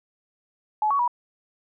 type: tone with pitch steps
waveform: sine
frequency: 854 / 1122 / 967 Hz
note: G#5 / C#6 / B5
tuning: +48 / +21 / -37 cents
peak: -19 dBFS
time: 0.82-1.078 s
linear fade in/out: 2 ms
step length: 86 ms
effects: none